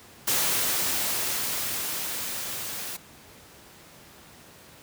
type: noise with level ramp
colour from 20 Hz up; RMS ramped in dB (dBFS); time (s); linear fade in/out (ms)
white; -24 to -35; 0.27-2.97; 10
effects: pink hiss -50 dBFS RMS until 4.82 s + high-pass 80 Hz 12 dB/octave